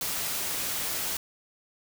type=noise; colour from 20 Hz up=white; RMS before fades=-31 dBFS; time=0.01-1.17 s; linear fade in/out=2 ms; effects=none